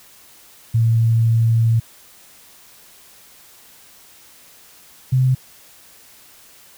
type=tone pair in turn; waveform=sine; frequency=114.1 / 129.32 Hz; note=A#2 / C3; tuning=-37 / -20 cents; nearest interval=major second; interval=217 cents; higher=second; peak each=-12 dBFS; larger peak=neither; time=0.74-1.8 / 5.12-5.35 s; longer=first; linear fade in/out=10 ms; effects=white hiss -47 dBFS RMS until 6.77 s